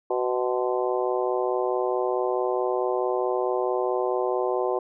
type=harmonic tone with a mistuned harmonic; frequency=124.6 Hz; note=B2; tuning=16 cents sharp; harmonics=3 / 4 / 5 / 6 / 7 / 8; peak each=-26 / -28 / -30 / -32 / -33 / -34 dBFS; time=0.1-4.79 s; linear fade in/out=5 ms; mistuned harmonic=8; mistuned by=+63 cents; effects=none